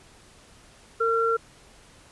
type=tone pair together; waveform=sine; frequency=456.8 / 1366 Hz; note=A#4 / F6; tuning=-35 / -39 cents; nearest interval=octave + perfect fifth; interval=1896 cents; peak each=-23 dBFS; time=1-1.37 s; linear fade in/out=10 ms; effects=pink hiss -53 dBFS RMS until 2.11 s + resampled to 24000 Hz